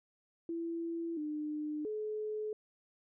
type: tone with pitch steps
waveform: sine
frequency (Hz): 334.3 / 301.7 / 427.8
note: E4 / D4 / A4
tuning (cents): +24 / +47 / -49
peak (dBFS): -35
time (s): 0.49-2.53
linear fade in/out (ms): 2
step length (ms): 680
effects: none